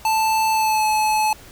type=tone with pitch glide; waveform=square; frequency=880 to 860.4 Hz; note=A5 to A5; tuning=0 to -39 cents; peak=-17 dBFS; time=0.05-1.33 s; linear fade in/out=2 ms; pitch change=-39 cents; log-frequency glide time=0.52-0.85 s; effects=pink hiss -44 dBFS RMS until 1.51 s